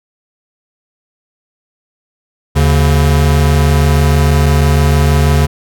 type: tone pair together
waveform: square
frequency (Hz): 76.12 / 142.3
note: D#2 / C#3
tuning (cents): -37 / +46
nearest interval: major seventh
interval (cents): 1083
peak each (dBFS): -10 / -12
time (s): 2.55-5.47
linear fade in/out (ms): 20
effects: none